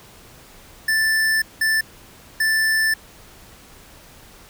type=tone bursts at uneven times; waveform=square; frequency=1763 Hz; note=A6; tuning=3 cents sharp; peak=-17 dBFS; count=3; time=0.88-1.42 / 1.61-1.81 / 2.4-2.94 s; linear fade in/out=5 ms; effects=pink hiss -46 dBFS RMS until 4.49 s